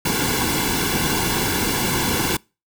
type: noise with comb filter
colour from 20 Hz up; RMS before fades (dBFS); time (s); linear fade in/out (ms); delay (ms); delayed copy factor
pink; -21; 0.05-2.37; 5; 1.6; -0.75
effects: noise-tail reverb RT60 0.3 s tail -26 dB re dry